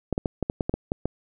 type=clicks; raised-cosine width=2 ms; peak=-11 dBFS; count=10; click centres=0.127 / 0.179 / 0.258 / 0.427 / 0.499 / 0.608 / 0.695 / 0.74 / 0.919 / 1.056 s; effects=none